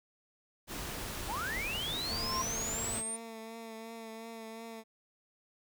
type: noise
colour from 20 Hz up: pink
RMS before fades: -40 dBFS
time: 0.67-3.03 s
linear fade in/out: 50 ms
type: linear sweep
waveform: sine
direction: up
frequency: 740 to 9100 Hz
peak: -35 dBFS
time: 1.28-3.17 s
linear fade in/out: 20 ms
type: tone with exponential growth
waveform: sine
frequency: 1046.5 Hz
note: C6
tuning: in tune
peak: -30 dBFS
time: 1.86-2.42 s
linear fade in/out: 5 ms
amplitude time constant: 120 ms
type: tone with vibrato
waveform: 15% pulse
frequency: 225.5 Hz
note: A3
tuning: 43 cents sharp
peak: -37 dBFS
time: 2.06-4.84 s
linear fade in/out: 50 ms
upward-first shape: triangle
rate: 2.8 Hz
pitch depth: 31 cents each way
effects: none

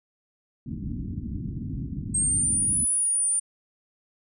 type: low-pass noise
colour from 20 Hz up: pink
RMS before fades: -30 dBFS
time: 0.66-2.85 s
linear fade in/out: 5 ms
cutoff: 290 Hz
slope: 48 dB/octave
type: exponential two-way sweep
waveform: sine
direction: up then down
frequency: 8380 to 9956 to 9170 Hz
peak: -21 dBFS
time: 2.14-3.4 s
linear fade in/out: 10 ms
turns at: 2.81 s
effects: high-pass 60 Hz 12 dB/octave

